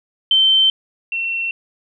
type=tone pair in turn; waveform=sine; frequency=3100 / 2712 Hz; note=G7 / E7; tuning=-20 / +49 cents; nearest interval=major second; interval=231 cents; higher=first; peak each=-10 / -19 dBFS; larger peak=first; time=0.31-0.7 / 1.12-1.51 s; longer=neither; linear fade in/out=2 ms; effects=none